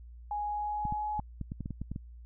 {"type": "tone with pitch glide", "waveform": "sine", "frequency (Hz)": [830.6, 844.1], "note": ["G#5", "G#5"], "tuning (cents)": [0, 28], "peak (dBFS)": -31, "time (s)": [0.31, 1.2], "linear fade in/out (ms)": 2, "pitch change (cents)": 28, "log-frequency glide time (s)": [0.43, 1.05]}
{"type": "clicks", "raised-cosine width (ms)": 5, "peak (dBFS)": -24, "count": 11, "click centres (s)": [0.853, 0.924, 1.194, 1.413, 1.519, 1.607, 1.659, 1.707, 1.816, 1.916, 1.961]}
{"effects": ["added 59 Hz sine -46 dBFS peak until 2.25 s"]}